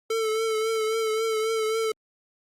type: tone with vibrato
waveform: square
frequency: 442.1 Hz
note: A4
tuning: 8 cents sharp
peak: -24 dBFS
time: 0.1-1.92 s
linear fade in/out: 5 ms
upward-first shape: triangle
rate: 3.7 Hz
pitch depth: 41 cents each way
effects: low-pass 12000 Hz 12 dB/octave + Opus 48 kbps